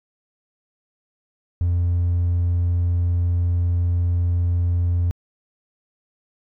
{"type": "tone", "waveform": "triangle", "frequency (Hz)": 87.31, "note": "F2", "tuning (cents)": 0, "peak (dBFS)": -14, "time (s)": [1.61, 5.11], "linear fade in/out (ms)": 0, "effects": ["tanh soft clip ceiling -12 dBFS"]}